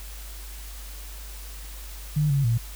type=tone with pitch steps; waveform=sine; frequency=150.1 / 139.1 / 116.5 Hz; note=D3 / C#3 / A#2; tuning=+38 / +6 / -1 cents; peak=-19 dBFS; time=2.16-2.58 s; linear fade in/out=10 ms; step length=140 ms; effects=added 50 Hz sine -37 dBFS peak until 2.75 s + white hiss -44 dBFS RMS until 2.75 s